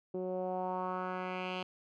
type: tone with low-pass filter sweep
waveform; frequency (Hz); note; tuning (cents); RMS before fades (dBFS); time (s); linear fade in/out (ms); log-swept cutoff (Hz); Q
10% pulse; 183.8; F#3; -11; -37; 0.14-1.63; 5; 410 to 3300; 2.7
effects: none